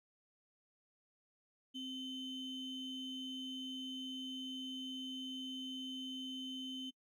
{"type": "ring-modulated tone", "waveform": "triangle", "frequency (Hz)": 1661.2, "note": "G#6", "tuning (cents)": 0, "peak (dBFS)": -37, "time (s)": [1.74, 6.91], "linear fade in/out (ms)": 20, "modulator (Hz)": 1400, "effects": ["noise-tail reverb RT60 0.1 s tail -23 dB re dry"]}